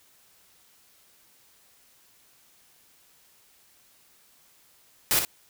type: noise with echo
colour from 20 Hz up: white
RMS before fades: -22 dBFS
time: 5.11-5.19 s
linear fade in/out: 0 ms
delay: 59 ms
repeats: 1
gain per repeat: -7 dB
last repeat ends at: 5.249 s
effects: white hiss -60 dBFS RMS until 5.49 s